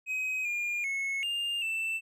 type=tone with pitch steps; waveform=triangle; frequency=2528 / 2414 / 2188 / 2807 / 2661 Hz; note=D#7 / D7 / C#7 / F7 / E7; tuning=+27 / +47 / -23 / +8 / +16 cents; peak=-28 dBFS; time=0.06-2.01 s; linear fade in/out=50 ms; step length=390 ms; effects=none